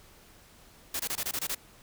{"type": "noise bursts", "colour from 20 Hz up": "white", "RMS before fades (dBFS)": -32, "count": 8, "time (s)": [0.94, 1.549], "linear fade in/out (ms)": 5, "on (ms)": 56, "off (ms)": 23, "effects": ["pink hiss -56 dBFS RMS until 1.82 s"]}